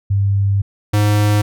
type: tone pair in turn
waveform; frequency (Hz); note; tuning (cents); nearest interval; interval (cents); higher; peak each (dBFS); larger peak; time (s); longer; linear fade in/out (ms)
sine / square; 99.3 / 104.34; G2 / G#2; +23 / +9; minor second; 86; second; -12; neither; 0.1-0.62 / 0.93-1.42; first; 10
effects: none